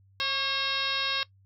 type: harmonic tone with a mistuned harmonic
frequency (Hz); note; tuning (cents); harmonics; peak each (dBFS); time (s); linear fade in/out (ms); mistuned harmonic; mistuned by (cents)
540; C#5; -45; 1 / 2 / 3 / 4 / 5 / 6 / 7 / 8 / 9 / 10; -42 / -35 / -35 / -38 / -35 / -35 / -32 / -37 / -40 / -40; 0.2-1.23; 0; 2; +49
effects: noise-tail reverb RT60 0.1 s tail -20 dB re dry + added 97 Hz sine -57 dBFS peak until 1.45 s